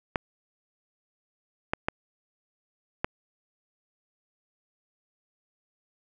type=clicks; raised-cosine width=0.5 ms; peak=-10 dBFS; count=4; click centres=0.158 / 1.735 / 1.885 / 3.045 s; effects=none